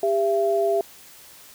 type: tone pair together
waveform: sine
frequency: 399.6 / 672 Hz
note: G4 / E5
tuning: +33 / +33 cents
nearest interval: major sixth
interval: 900 cents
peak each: -21 dBFS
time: 0.03-0.81 s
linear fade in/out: 2 ms
effects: white hiss -47 dBFS RMS until 1.54 s